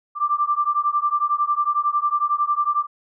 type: beating tone pair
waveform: sine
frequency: 1174.7 / 1185.7 Hz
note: D6 / D6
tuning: 0 / +16 cents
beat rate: 11 Hz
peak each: -21 dBFS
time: 0.15-2.87 s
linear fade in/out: 50 ms
effects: none